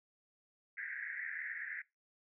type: band-pass noise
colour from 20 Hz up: pink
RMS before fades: -43 dBFS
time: 0.77-1.82 s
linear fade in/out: 5 ms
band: 1600 to 2100 Hz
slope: 96 dB/octave
effects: noise-tail reverb RT60 0.2 s tail -21 dB re dry